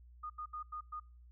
sine tone bursts at uneven times, 1229 Hz, D#6, 22 cents flat, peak -40 dBFS, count 5, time 0.23-0.3 / 0.38-0.46 / 0.53-0.63 / 0.72-0.81 / 0.92-1 s, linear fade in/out 10 ms, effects noise-tail reverb RT60 0.4 s tail -24 dB re dry + added 60 Hz sine -55 dBFS peak until 1.31 s

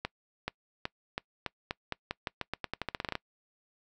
accelerating click train, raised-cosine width 0.3 ms, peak -16 dBFS, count 21, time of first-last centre 0.05-3.154 s, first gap 430 ms, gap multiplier 0.87, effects noise-tail reverb RT60 0.1 s tail -24 dB re dry

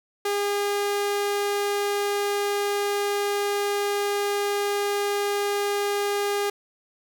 sawtooth tone, 406.5 Hz, G#4, 37 cents flat, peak -19 dBFS, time 0.25-6.5 s, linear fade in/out 5 ms, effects none

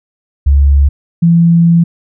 sine tone pair in turn, 70.2 / 168.81 Hz, C#2 / E3, +22 / +41 cents, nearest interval octave + minor third, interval 1519 cents, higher second, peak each -4 dBFS, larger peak neither, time 0.46-0.89 / 1.22-1.84 s, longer second, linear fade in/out 10 ms, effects none

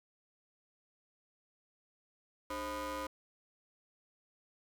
25% pulse ring-modulated tone, 233.1 Hz, A#3, in tune, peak -31 dBFS, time 2.5-3.07 s, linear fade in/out 5 ms, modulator 764 Hz, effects none

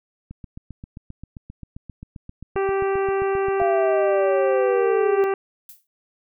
click train, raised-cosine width 5 ms, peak -24 dBFS, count 26, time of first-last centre 0.31-3.617 s, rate 7.56 Hz
harmonic tone, 390.3 Hz, G4, 8 cents flat, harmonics 1 / 2 / 3 / 4 / 5 / 6 / 7, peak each -20 / -28 / -31 / -35 / -38 / -42 / -40 dBFS, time 2.56-5.34 s, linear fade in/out 2 ms
sine linear sweep, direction down, 698.5 to 392 Hz, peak -19 dBFS, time 3.6-5.24 s, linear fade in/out 0 ms
violet noise with exponential decay, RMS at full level -38 dBFS, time 5.69-5.87 s, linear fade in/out 1 ms, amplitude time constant 38 ms
effects none

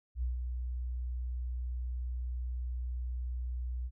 sine tone with ADSR envelope, 61.6 Hz, B1, 4 cents flat, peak -28 dBFS, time 0.15-3.91 s, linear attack 75 ms, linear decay 140 ms, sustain -5 dB, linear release 53 ms, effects tanh soft clip ceiling -26 dBFS

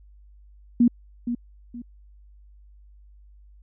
sine tone with echo, 239.2 Hz, A#3, 45 cents sharp, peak -13 dBFS, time 0.8-0.88 s, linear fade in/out 5 ms, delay 470 ms, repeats 2, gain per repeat -10 dB, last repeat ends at 1.82 s, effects added 50 Hz sine -48 dBFS peak until 3.62 s

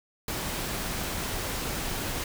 pink noise, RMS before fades -32 dBFS, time 0.28-2.24 s, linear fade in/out 2 ms, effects none

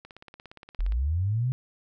click train, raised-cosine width 0.3 ms, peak -29 dBFS, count 16, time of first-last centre 0.05-0.922 s, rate 17.2 Hz
sine linear sweep, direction up, 36.71 to 132.4 Hz, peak -23 dBFS, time 0.79-1.52 s, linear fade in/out 0 ms
effects none

